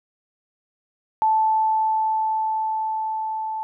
sine tone with level ramp, 876 Hz, A5, 8 cents flat, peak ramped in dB -15 to -25 dBFS, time 1.22-3.63 s, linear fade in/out 0 ms, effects none

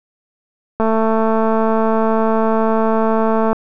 click train, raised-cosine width 1 ms, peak -4 dBFS, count 607, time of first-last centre 0.8-3.53 s, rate 222 Hz, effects none

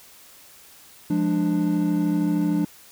triangle chord, D diminished, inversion first, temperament equal with one note detuned, 174.61 / 207.7 / 295.9 Hz, F3 / Ab3 / D4, 0 / 0 / +13 cents, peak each -22 / -25 / -20 dBFS, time 1.1-2.65 s, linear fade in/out 5 ms, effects white hiss -49 dBFS RMS until 2.91 s

